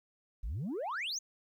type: exponential sweep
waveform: sine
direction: up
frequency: 42.66 to 6800 Hz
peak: -32 dBFS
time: 0.43-1.19 s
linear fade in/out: 10 ms
effects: tanh soft clip ceiling -33 dBFS + 12-bit